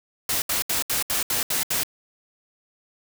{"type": "noise bursts", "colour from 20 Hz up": "white", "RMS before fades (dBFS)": -24, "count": 8, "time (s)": [0.29, 1.834], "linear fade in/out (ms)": 2, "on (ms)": 130, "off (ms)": 72, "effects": []}